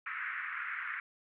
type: band-pass noise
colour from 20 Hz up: pink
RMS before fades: -39 dBFS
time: 0.06-1 s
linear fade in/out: 2 ms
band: 1300 to 2200 Hz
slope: 48 dB/octave
effects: none